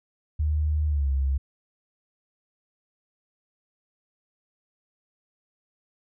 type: tone with pitch glide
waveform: sine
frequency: 76 to 67.71 Hz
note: D#2 to C#2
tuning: -40 to -40 cents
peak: -21 dBFS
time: 0.39-1.38 s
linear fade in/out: 10 ms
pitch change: -200 cents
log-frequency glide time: 0.87-1.1 s
effects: none